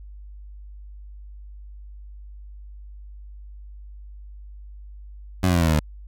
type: tone with pitch steps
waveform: 20% pulse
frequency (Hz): 92.5 / 88.94 / 85.51 / 82.22 / 79.05 / 76.01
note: F#2 / F2 / F2 / E2 / D#2 / D#2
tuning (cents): 0 / +32 / -36 / -4 / +28 / -40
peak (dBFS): -12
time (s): 5.43-5.796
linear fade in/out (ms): 5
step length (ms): 61
effects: added 50 Hz sine -38 dBFS peak until 6.07 s